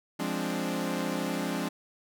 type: chord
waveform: sawtooth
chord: D half-diminished seventh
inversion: first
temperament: equal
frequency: 174.61 / 207.7 / 261.6 / 293.7 Hz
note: F3 / Ab3 / C4 / D4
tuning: 0 / 0 / 0 / 0 cents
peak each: -31 dBFS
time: 0.19-1.69 s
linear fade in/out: 10 ms
effects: none